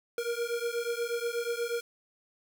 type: beating tone pair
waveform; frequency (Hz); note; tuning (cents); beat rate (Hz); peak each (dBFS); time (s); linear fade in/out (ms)
square; 467.6 / 475.9; A#4 / A#4; +5 / +36; 8.3; -34 / -34; 0.18-1.81; 2
effects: none